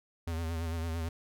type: tone with vibrato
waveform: square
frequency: 82.41 Hz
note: E2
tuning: in tune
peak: -33 dBFS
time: 0.27-1.09 s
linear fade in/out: 5 ms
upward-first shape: sine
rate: 8.9 Hz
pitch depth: 50 cents each way
effects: none